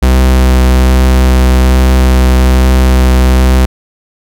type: tone with vibrato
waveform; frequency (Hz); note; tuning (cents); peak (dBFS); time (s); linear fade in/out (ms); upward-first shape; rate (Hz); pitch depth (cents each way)
45% pulse; 64; C2; -38; -4; 0.02-3.66; 10; triangle; 1.2; 10
effects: none